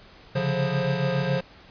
square tone cluster, 136.6 / 143.8 / 176 / 532 Hz, C#3 / D3 / F3 / C5, -25 / -36 / +14 / +29 cents, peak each -29 dBFS, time 0.35-1.41 s, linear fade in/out 10 ms, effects pink hiss -50 dBFS RMS until 1.7 s + resampled to 11025 Hz

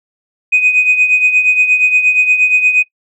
sine tone with tremolo, 2499 Hz, D#7, 7 cents sharp, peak -4 dBFS, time 0.52-2.83 s, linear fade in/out 10 ms, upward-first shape triangle, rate 8.5 Hz, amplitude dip 75%, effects noise-tail reverb RT60 0.1 s tail -18 dB re dry + tanh soft clip ceiling -2 dBFS

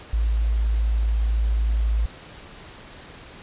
sine tone, 55 Hz, A1, in tune, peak -18 dBFS, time 0.13-2.06 s, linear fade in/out 5 ms, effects pink hiss -43 dBFS RMS until 3.42 s + resampled to 8000 Hz

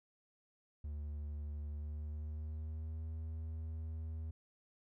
triangle tone with pitch glide, 74 to 79.77 Hz, D2 to D#2, +14 to +44 cents, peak -38 dBFS, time 0.84-4.31 s, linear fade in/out 5 ms, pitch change +130 cents, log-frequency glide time 1.7-3.04 s, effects none

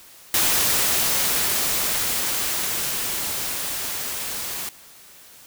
white noise with level ramp, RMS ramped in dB -19 to -30 dBFS, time 0.34-4.69 s, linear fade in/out 2 ms, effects white hiss -47 dBFS RMS until 5.46 s

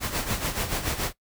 pink noise with tremolo, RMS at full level -26 dBFS, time 0-1.13 s, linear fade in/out 50 ms, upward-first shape sine, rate 7 Hz, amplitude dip 65%, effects noise-tail reverb RT60 0.1 s tail -17 dB re dry

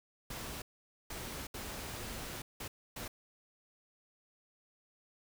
pink noise bursts at uneven times, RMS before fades -43 dBFS, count 5, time 0.3-0.62 / 1.1-1.47 / 1.54-2.42 / 2.6-2.68 / 2.96-3.08 s, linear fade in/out 5 ms, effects none

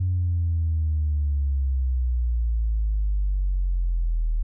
sine exponential sweep, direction down, 92.5 to 38.89 Hz, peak -19 dBFS, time 0-4.43 s, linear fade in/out 10 ms, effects tanh soft clip ceiling -16 dBFS

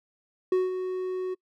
triangle tone with ADSR envelope, 370 Hz, F#4, in tune, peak -17 dBFS, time 0.52-1.35 s, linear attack 3 ms, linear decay 180 ms, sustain -9 dB, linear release 18 ms, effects noise-tail reverb RT60 0.1 s tail -26 dB re dry

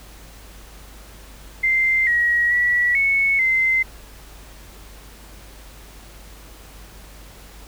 sine tone with pitch steps, 2086 / 1904 / 1942 / 2206 / 2071 Hz, C7 / A#6 / B6 / C#7 / C7, -6 / +36 / -30 / -9 / -18 cents, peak -15 dBFS, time 1.63-3.83 s, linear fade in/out 10 ms, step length 440 ms, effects added 50 Hz sine -42 dBFS peak until 7.67 s + pink hiss -45 dBFS RMS until 7.67 s

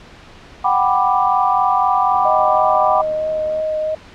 sine chord, G major seventh, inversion third, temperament equal with one note detuned, 740 / 784 / 987.8 / 1180.8 Hz, F#5 / G5 / B5 / D6, 0 / 0 / 0 / +9 cents, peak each -18 dBFS, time 0.64-3.02 s, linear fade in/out 10 ms
click train, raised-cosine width 1 ms, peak -26 dBFS, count 116, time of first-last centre 2.12-3.6 s, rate 77.7 Hz
sine tone with vibrato, 622.3 Hz, D#5, in tune, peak -17 dBFS, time 2.25-3.95 s, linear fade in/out 5 ms, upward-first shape triangle, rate 3.1 Hz, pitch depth 13 cents each way
effects pink hiss -41 dBFS RMS until 4.14 s + low-pass 4000 Hz 12 dB/octave

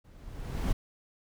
brown noise with level ramp, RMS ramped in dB -55 to -26 dBFS, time 0.04-0.73 s, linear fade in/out 10 ms, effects none

